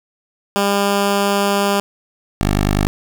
10% pulse tone pair in turn, 200.6 / 50.15 Hz, G3 / G1, +40 / +40 cents, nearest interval 2 octaves, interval 2400 cents, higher first, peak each -6 dBFS, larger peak neither, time 0.56-1.8 / 2.41-2.87 s, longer first, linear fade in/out 0 ms, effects none

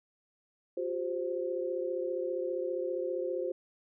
sine chord, F suspended second, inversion none, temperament equal with one note detuned, 357 / 392 / 523.3 Hz, F4 / G4 / C5, +38 / 0 / 0 cents, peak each -35 / -38 / -34 dBFS, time 0.77-3.52 s, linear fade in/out 5 ms, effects none

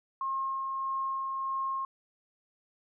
sine tone with tremolo, 1073 Hz, C6, 43 cents sharp, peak -29 dBFS, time 0.21-1.85 s, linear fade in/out 2 ms, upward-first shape sine, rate 1.6 Hz, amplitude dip 25%, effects none

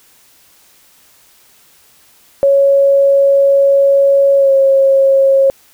sine tone with pitch glide, 554.4 to 543 Hz, C#5 to C#5, 0 to -36 cents, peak -6 dBFS, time 2.43-5.5 s, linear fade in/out 0 ms, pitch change -36 cents, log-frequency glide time 4.37-4.52 s, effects white hiss -48 dBFS RMS until 5.73 s

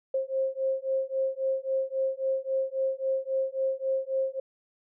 sine beating tone pair, 530 / 533.7 Hz, C5 / C5, +22 / +34 cents, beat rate 3.7 Hz, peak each -29 dBFS, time 0.14-4.4 s, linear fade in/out 5 ms, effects none

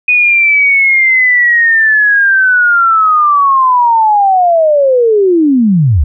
sine linear sweep, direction down, 2489 to 61.74 Hz, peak -5 dBFS, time 0.08-6.04 s, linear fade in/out 5 ms, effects none

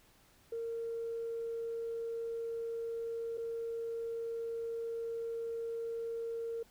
sine tone with dropouts, 460.5 Hz, A#4, 21 cents flat, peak -35 dBFS, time 0.52-6.63 s, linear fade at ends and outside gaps 5 ms, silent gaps 3.374-3.379 s, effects tanh soft clip ceiling -31 dBFS + pink hiss -65 dBFS RMS until 6.7 s

